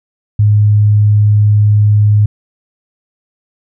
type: tone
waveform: sine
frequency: 104.7 Hz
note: G#2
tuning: 15 cents sharp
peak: -5 dBFS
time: 0.39-2.26 s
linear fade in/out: 5 ms
effects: none